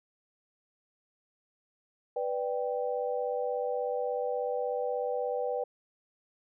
sine chord, G major, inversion first, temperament equal with one note detuned, 493.9 / 590.4 / 784 Hz, B4 / D5 / G5, 0 / +9 / 0 cents, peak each -31 / -35 / -36 dBFS, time 2.16-5.64 s, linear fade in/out 5 ms, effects none

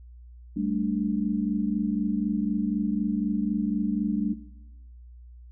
sine chord, G suspended second, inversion none, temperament equal, 196 / 220 / 293.7 Hz, G3 / A3 / D4, 0 / 0 / 0 cents, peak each -29 dBFS, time 0.56-4.34 s, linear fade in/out 10 ms, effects noise-tail reverb RT60 1.0 s tail -17 dB re dry + added 60 Hz sine -44 dBFS peak until 5.51 s

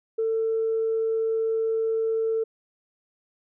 sine tone, 447.4 Hz, A4, 29 cents sharp, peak -21 dBFS, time 0.18-2.44 s, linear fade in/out 10 ms, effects tanh soft clip ceiling -17 dBFS

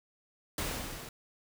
pink noise with level ramp, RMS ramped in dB -33 to -46 dBFS, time 0.58-1.09 s, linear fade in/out 2 ms, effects none

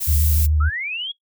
violet noise, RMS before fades -24 dBFS, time 0-0.47 s, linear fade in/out 20 ms
sine tone with vibrato, 76 Hz, D#2, 40 cents flat, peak -15 dBFS, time 0.07-0.7 s, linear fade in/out 20 ms, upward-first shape square, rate 7 Hz, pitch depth 23 cents each way
sine linear sweep, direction up, 1248 to 3357 Hz, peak -24 dBFS, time 0.6-1.12 s, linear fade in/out 10 ms
effects noise-tail reverb RT60 0.1 s tail -17 dB re dry

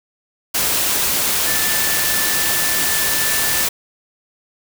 sine tone in noise, 1760 Hz, A6, in tune, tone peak -25 dBFS, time 1.46-3.64 s, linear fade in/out 10 ms, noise white, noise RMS -18 dBFS, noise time 0.54-3.69 s, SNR -10 dB, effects none

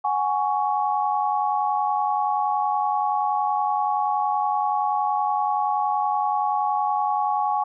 sine chord, F# suspended second, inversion none, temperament equal with one note detuned, 740 / 830.6 / 1116.4 Hz, F#5 / G#5 / C#6, 0 / 0 / +12 cents, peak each -27 / -22 / -26 dBFS, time 0.04-7.64 s, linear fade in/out 10 ms, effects none

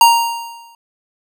square tone with exponential decay, 932.3 Hz, A#5, in tune, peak -4 dBFS, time 0.01-0.75 s, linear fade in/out 2 ms, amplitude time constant 160 ms, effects none

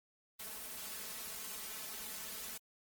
white noise with comb filter, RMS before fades -45 dBFS, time 0.39-2.58 s, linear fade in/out 10 ms, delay 4.6 ms, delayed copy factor +1, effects Opus 24 kbps

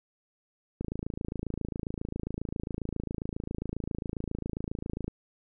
click train, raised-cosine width 3 ms, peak -20 dBFS, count 118, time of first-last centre 0.81-5.08 s, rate 27.4 Hz, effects none

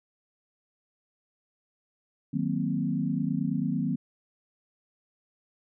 sine chord, C half-diminished seventh, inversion first, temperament equal, 155.56 / 185 / 233.1 / 261.6 Hz, Eb3 / Gb3 / Bb3 / C4, 0 / 0 / 0 / 0 cents, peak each -31 dBFS, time 2.33-3.96 s, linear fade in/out 10 ms, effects none

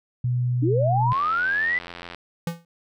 sine tone, 123.47 Hz, B2, in tune, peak -20 dBFS, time 0.24-1.13 s, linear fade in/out 5 ms
sine linear sweep, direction up, 274.1 to 2020 Hz, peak -20 dBFS, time 0.62-1.79 s, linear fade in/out 10 ms
click train, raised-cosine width 0.3 ms, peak -20 dBFS, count 90, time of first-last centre 1.12-2.147 s, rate 86.7 Hz
square tone with exponential decay, 168.8 Hz, E3, 41 cents sharp, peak -22 dBFS, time 2.47-2.65 s, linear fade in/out 2 ms, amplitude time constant 38 ms
effects none

